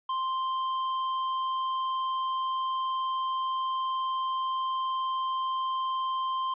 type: tone with tanh clipping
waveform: triangle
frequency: 1046.5 Hz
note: C6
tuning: in tune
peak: -29 dBFS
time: 0.09-6.54 s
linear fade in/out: 5 ms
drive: 13 dB
effects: resampled to 8000 Hz